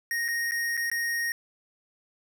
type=tone with dropouts; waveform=square; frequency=1864.7 Hz; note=A#6; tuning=in tune; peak=-27 dBFS; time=0.11-1.32 s; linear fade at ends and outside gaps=1 ms; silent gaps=0.281-0.285 / 0.511-0.519 / 0.769-0.775 / 0.9-0.915 s; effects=none